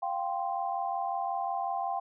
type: chord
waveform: sine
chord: F suspended second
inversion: none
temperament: equal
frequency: 698.5 / 784 / 1046.5 Hz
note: F5 / G5 / C6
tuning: 0 / 0 / 0 cents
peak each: -34 / -32 / -37 dBFS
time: 0.02-2 s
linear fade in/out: 10 ms
effects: none